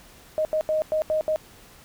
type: tone bursts at uneven times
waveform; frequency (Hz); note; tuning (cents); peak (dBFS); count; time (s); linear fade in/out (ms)
sine; 622.3; D#5; 0; -20; 6; 0.38-0.45 / 0.53-0.61 / 0.69-0.82 / 0.92-1.02 / 1.1-1.21 / 1.28-1.36; 0
effects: pink hiss -50 dBFS RMS until 1.84 s